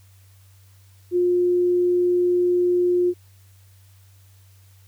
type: tone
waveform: sine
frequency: 355.5 Hz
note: F4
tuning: 31 cents sharp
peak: -16 dBFS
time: 1.11-3.14 s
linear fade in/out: 50 ms
effects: added 96 Hz sine -49 dBFS peak until 4.87 s + white hiss -59 dBFS RMS until 4.87 s